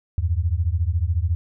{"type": "beating tone pair", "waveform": "sine", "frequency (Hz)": [78.9, 92.9], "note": ["D#2", "F#2"], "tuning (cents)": [25, 7], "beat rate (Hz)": 14, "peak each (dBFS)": [-21, -22], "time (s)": [0.18, 1.35], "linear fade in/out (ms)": 0, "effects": []}